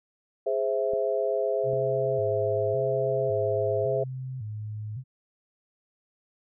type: chord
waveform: sine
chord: Ab augmented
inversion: none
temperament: equal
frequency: 415.3 / 523.3 / 659.3 Hz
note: Ab4 / C5 / E5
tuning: 0 / 0 / 0 cents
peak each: -28 dBFS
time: 0.46-4.04 s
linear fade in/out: 10 ms
type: clicks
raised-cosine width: 2 ms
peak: -27 dBFS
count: 2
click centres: 0.935 / 1.733 s
type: tone with vibrato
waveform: sine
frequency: 117.7 Hz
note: A#2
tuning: 17 cents sharp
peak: -32 dBFS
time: 1.63-5.04 s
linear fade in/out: 50 ms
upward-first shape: square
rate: 0.9 Hz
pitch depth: 170 cents each way
effects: none